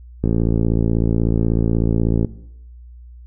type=click train; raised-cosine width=3 ms; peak=-5 dBFS; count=114; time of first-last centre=0.24-2.247 s; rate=56.3 Hz; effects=noise-tail reverb RT60 0.7 s tail -17 dB re dry + added 60 Hz sine -37 dBFS peak until 3.26 s